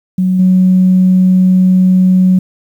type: tone with level steps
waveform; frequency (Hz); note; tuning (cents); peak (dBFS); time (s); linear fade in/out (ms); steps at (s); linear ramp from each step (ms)
sine; 185; F#3; 0; -8 / -4; 0.18-2.39; 5; 0.39; 5
effects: tanh soft clip ceiling 0 dBFS + 7-bit